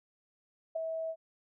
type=tone with ADSR envelope; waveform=sine; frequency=648 Hz; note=E5; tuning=30 cents flat; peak=-28 dBFS; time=0.75-1.16 s; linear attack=12 ms; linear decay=5 ms; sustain=-5 dB; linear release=61 ms; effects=none